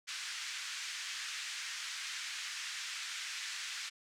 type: band-pass noise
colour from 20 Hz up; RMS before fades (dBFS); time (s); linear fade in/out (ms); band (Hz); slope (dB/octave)
pink; -42; 0.07-3.9; 20; 1600 to 7400; 24
effects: none